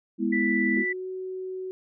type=chord; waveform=sine; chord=E major; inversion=first; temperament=equal; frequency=207.7 / 246.9 / 329.6 Hz; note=G#3 / B3 / E4; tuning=0 / 0 / 0 cents; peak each=-27 dBFS; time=0.18-0.85 s; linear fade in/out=50 ms
type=tone; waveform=sine; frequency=1975.5 Hz; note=B6; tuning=in tune; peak=-25 dBFS; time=0.32-0.93 s; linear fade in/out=10 ms
type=tone with pitch glide; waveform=sine; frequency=366.9 to 373.5 Hz; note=F#4 to F#4; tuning=-15 to +16 cents; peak=-31 dBFS; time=0.77-1.71 s; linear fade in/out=0 ms; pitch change=+31 cents; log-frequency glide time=0.89-1.08 s
effects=none